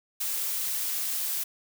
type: noise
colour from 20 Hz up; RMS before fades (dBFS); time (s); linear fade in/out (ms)
blue; -30; 0.2-1.44; 10
effects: none